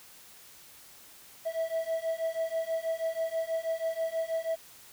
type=beating tone pair; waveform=triangle; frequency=650 / 656.2 Hz; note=E5 / E5; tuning=-24 / -8 cents; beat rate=6.2 Hz; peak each=-31 / -30 dBFS; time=1.45-4.56 s; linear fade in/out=20 ms; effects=white hiss -53 dBFS RMS until 4.92 s